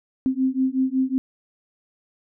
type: beating tone pair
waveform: sine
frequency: 259.2 / 264.6 Hz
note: C4 / C4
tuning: -16 / +20 cents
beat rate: 5.4 Hz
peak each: -22 dBFS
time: 0.26-1.18 s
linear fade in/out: 0 ms
effects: none